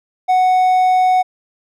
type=tone; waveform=triangle; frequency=740 Hz; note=F#5; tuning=in tune; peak=-8 dBFS; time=0.28-1.23 s; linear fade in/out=20 ms; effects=none